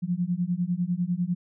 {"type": "beating tone pair", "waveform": "sine", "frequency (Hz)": [171.9, 181.9], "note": ["F3", "F#3"], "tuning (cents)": [-27, -29], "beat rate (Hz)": 10, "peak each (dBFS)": -27, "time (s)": [0.02, 1.35], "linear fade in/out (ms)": 20, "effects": []}